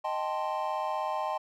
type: chord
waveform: triangle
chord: A half-diminished seventh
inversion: second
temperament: equal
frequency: 622.3 / 784 / 880 / 1046.5 Hz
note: Eb5 / G5 / A5 / C6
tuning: 0 / 0 / 0 / 0 cents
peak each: -33 dBFS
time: 0.04-1.38 s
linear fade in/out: 10 ms
effects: none